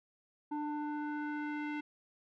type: tone with low-pass filter sweep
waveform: square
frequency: 297.5 Hz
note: D4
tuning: 22 cents sharp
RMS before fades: -38 dBFS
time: 0.51-1.81 s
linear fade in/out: 10 ms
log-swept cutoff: 880 to 2300 Hz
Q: 2.3
effects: none